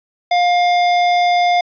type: tone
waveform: square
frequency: 707 Hz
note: F5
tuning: 21 cents sharp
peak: -12 dBFS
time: 0.31-1.61 s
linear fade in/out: 5 ms
effects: resampled to 11025 Hz + 8-bit